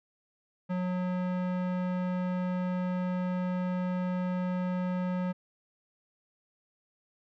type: tone with low-pass filter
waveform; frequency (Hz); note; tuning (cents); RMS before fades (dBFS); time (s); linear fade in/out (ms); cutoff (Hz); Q
square; 181.7; F#3; -31; -31; 0.69-5.33; 20; 1700; 0.73
effects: none